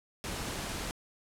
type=noise; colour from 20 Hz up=pink; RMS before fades=-37 dBFS; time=0.24-0.91 s; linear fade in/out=0 ms; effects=low-pass 11000 Hz 12 dB/octave